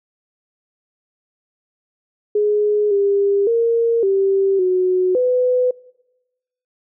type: tone with pitch steps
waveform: sine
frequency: 417.9 / 400.3 / 463.2 / 389.9 / 367.7 / 501 Hz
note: G#4 / G4 / A#4 / G4 / F#4 / B4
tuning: +11 / +36 / -11 / -9 / -11 / +25 cents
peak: -13 dBFS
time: 2.35-5.71 s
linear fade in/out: 5 ms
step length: 560 ms
effects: noise-tail reverb RT60 1.0 s tail -23 dB re dry